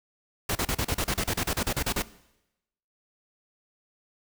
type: noise bursts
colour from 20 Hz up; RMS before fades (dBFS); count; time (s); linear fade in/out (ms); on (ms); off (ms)
pink; -27; 16; 0.49-2.023; 5; 63; 35
effects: noise-tail reverb RT60 0.9 s tail -19 dB re dry